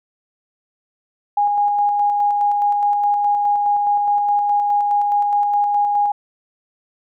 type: tone with tremolo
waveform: sine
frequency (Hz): 821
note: G#5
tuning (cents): -20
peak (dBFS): -13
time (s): 1.37-6.12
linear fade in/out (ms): 5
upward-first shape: square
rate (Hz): 4.8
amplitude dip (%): 25
effects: none